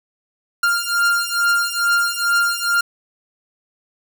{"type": "beating tone pair", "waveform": "45% pulse", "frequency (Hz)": [1396.9, 1399.2], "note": ["F6", "F6"], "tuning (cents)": [0, 3], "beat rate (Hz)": 2.3, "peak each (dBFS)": -19, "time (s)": [0.63, 2.81], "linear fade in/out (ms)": 5, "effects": []}